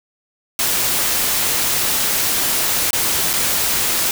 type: noise with dropouts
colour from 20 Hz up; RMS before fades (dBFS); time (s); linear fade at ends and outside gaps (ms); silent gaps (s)
white; -18; 0.59-4.11; 1; 2.907-2.931 / 3.332-3.336
effects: none